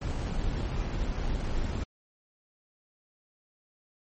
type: noise with sample-and-hold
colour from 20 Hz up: brown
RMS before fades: -30 dBFS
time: 0.01-1.84 s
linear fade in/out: 10 ms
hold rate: 3675 Hz
effects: MP3 32 kbps